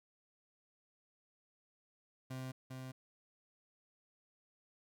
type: tone with echo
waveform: 30% pulse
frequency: 130 Hz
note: C3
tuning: 11 cents flat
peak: -39 dBFS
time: 2.3-2.52 s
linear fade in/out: 10 ms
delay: 400 ms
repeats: 1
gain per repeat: -3 dB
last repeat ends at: 2.92 s
effects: none